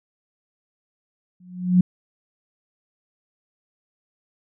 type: tone with exponential growth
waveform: sine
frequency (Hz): 180.7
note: F#3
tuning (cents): -41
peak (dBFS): -9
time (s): 1.4-1.81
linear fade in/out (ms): 5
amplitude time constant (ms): 88
effects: none